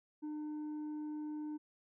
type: tone with tanh clipping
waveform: sine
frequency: 302.3 Hz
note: D#4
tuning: 50 cents flat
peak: -40 dBFS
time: 0.22-1.58 s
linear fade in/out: 20 ms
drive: 4 dB
effects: none